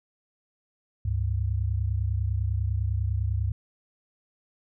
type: tone pair together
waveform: sine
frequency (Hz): 71.2 / 101.19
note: C#2 / G#2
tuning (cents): +47 / -45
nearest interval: tritone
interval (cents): 608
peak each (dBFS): -27 / -26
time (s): 1.05-3.52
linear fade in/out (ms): 5
effects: none